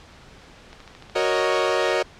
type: click train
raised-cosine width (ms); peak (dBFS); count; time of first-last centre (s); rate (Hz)
0.2; -25; 10; 0.73-1.392; 13.6
type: chord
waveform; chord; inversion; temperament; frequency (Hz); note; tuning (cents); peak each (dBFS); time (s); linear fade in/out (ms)
sawtooth; D# minor seventh; first; equal; 370 / 466.2 / 554.4 / 622.3; F#4 / A#4 / C#5 / D#5; 0 / 0 / 0 / 0; -21; 1.15-2.03; 10
effects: pink hiss -47 dBFS RMS until 2.19 s + low-pass 5000 Hz 12 dB/octave